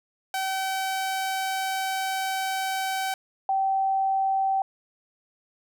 sawtooth / sine tone pair in turn, 766 / 774 Hz, G5 / G5, -40 / -22 cents, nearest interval unison, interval 18 cents, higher second, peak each -22 / -21 dBFS, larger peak second, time 0.34-3.14 / 3.49-4.62 s, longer first, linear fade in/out 2 ms, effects none

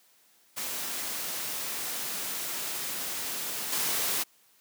white noise with level steps, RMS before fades -34 / -29 dBFS, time 0.56-4.24 s, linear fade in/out 20 ms, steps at 3.72 s, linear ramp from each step 5 ms, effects white hiss -63 dBFS RMS until 4.6 s + high-pass 150 Hz 12 dB/octave

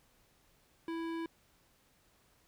sine tone with hard clipping, 330.2 Hz, E4, 3 cents sharp, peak -38 dBFS, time 0.88-1.26 s, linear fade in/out 2 ms, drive 16 dB, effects pink hiss -69 dBFS RMS until 2.47 s

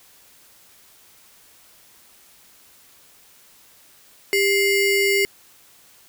square ring-modulated tone, 1250 Hz, D#6, 8 cents sharp, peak -14 dBFS, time 4.33-5.25 s, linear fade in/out 0 ms, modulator 853 Hz, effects white hiss -52 dBFS RMS until 6.08 s

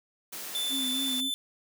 white high-pass noise, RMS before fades -39 dBFS, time 0.32-1.21 s, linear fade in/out 10 ms, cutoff 150 Hz, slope 96 dB/octave
45% pulse tone, 3520 Hz, A7, in tune, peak -29 dBFS, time 0.55-1.34 s, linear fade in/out 0 ms
sine tone with vibrato, 261.6 Hz, C4, in tune, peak -33 dBFS, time 0.69-1.31 s, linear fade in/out 50 ms, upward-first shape sine, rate 3.7 Hz, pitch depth 51 cents each way
effects none

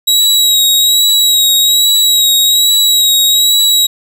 sawtooth tone with vibrato, 3842 Hz, B7, 48 cents flat, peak -4 dBFS, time 0.07-3.87 s, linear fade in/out 10 ms, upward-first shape sine, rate 1.2 Hz, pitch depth 28 cents each way, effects none

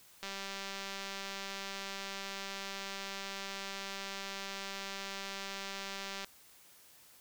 click train, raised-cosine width 0.2 ms, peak -24 dBFS, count 1180, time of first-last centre 0.23-6.245 s, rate 196 Hz, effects white hiss -60 dBFS RMS until 7.2 s

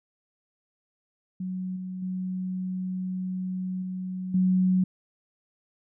sine tone with level steps, 185 Hz, F#3, in tune, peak -29 / -32 / -28 / -30 / -19 dBFS, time 1.4-4.84 s, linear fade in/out 5 ms, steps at 1.76 / 2.02 / 3.82 / 4.34 s, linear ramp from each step 5 ms, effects none

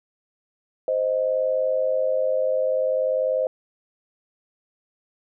sine tone pair together, 521.9 / 622.3 Hz, C5 / D#5, -4 / 0 cents, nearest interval minor third, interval 304 cents, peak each -21 / -24 dBFS, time 0.88-3.47 s, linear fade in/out 2 ms, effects none

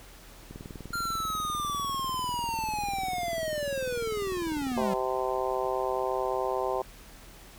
click train, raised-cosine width 3 ms, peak -28 dBFS, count 88, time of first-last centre 0.51-4.817 s, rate 20.2 Hz
square linear sweep, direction down, 1396.9 to 185 Hz, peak -30 dBFS, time 0.93-4.94 s, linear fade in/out 5 ms
harmonic tone, 129 Hz, C3, 24 cents flat, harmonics 3 / 4 / 5 / 6 / 7 / 8, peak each -32 / -33 / -34 / -35 / -35 / -36 dBFS, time 4.77-6.82 s, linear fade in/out 5 ms
effects added 41 Hz sine -51 dBFS peak until 7.58 s + pink hiss -51 dBFS RMS until 7.58 s

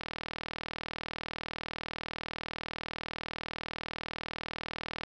click train, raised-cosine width 0.3 ms, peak -20 dBFS, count 202, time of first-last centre 0.01-5.035 s, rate 40 Hz, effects none

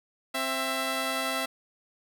10% pulse tone pair together, 263.7 / 664.5 Hz, C4 / E5, +14 / +14 cents, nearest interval octave + major third, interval 1600 cents, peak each -24 / -21 dBFS, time 0.34-1.46 s, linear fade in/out 10 ms, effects none

